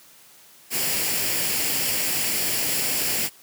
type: noise with comb filter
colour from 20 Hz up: white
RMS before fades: -24 dBFS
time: 0.7-3.3 s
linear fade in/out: 50 ms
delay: 0.4 ms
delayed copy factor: +0.5
effects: white hiss -51 dBFS RMS until 3.42 s + high-pass 100 Hz 12 dB/octave